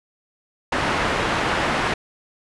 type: low-pass noise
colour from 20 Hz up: white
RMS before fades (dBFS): -22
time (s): 0.72-1.94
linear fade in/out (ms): 5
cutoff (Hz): 1700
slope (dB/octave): 12
effects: resampled to 24000 Hz